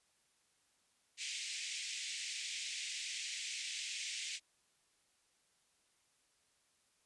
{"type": "band-pass noise", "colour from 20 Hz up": "pink", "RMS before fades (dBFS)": -43, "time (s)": [1.17, 4.4], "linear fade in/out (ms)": 50, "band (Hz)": [2100, 8400], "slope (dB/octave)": 48, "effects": ["white hiss -75 dBFS RMS until 7.05 s", "resampled to 24000 Hz"]}